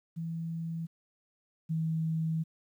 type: tone pair in turn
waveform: sine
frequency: 164.81 / 160.86 Hz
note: E3 / E3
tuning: 0 / -42 cents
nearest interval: unison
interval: 42 cents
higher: first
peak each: -33 / -28 dBFS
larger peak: second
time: 0.16-0.87 / 1.69-2.44 s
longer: second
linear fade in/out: 20 ms
effects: 11-bit